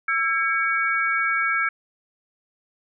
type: tone cluster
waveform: sine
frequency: 1337 / 1630 / 2246 Hz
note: E6 / G#6 / C#7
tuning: +24 / -33 / +22 cents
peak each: -24 dBFS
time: 0.08-1.69 s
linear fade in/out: 5 ms
effects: none